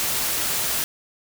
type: noise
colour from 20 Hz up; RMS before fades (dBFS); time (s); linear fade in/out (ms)
white; -24; 0-0.84; 0
effects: none